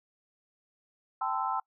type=chord; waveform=sine; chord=A minor seventh; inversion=third; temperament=equal with one note detuned; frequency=784 / 880 / 1032.1 / 1318.5 Hz; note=G5 / A5 / C6 / E6; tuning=0 / 0 / -24 / 0 cents; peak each=-34 dBFS; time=1.21-1.6 s; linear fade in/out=5 ms; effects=noise-tail reverb RT60 0.1 s tail -24 dB re dry